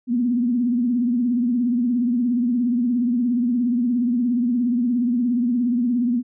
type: tone with vibrato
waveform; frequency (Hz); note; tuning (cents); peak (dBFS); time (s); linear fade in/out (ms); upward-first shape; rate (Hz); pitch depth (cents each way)
sine; 242.3; B3; -33; -17; 0.07-6.23; 50; triangle; 17; 110
effects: none